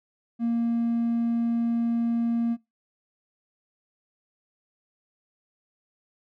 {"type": "tone", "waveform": "triangle", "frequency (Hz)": 233.1, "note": "A#3", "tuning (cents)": 0, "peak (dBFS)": -19, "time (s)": [0.39, 2.57], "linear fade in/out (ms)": 50, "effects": ["noise-tail reverb RT60 0.2 s tail -22 dB re dry", "tanh soft clip ceiling -17 dBFS"]}